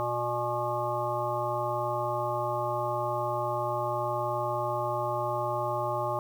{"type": "harmonic tone", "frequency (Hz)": 120.4, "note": "B2", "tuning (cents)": -44, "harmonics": [1, 3, 5, 7, 9, 10], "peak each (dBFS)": [-37, -37, -32, -33, -34, -38], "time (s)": [0, 6.19], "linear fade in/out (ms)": 0, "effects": ["9-bit"]}